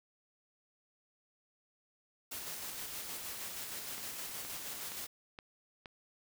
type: noise with tremolo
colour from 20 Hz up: white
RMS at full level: -42 dBFS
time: 2.31-5.07 s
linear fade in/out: 10 ms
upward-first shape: square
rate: 6.4 Hz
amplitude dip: 25%
type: click train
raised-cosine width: 0.3 ms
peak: -30 dBFS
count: 5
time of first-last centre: 3.98-5.858 s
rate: 2.13 Hz
effects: none